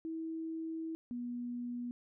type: tone pair in turn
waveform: sine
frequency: 323.7 / 242.5 Hz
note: E4 / B3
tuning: -31 / -31 cents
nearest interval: perfect fourth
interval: 500 cents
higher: first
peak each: -37 / -37 dBFS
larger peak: neither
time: 0.05-0.95 / 1.11-1.91 s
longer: first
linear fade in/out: 0 ms
effects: none